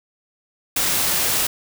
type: noise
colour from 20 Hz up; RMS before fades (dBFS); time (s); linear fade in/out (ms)
white; -20; 0.76-1.47; 5
effects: none